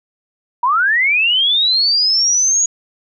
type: linear sweep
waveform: sine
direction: up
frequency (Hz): 932.3 to 6770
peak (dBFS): -11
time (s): 0.63-2.66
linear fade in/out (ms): 5
effects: none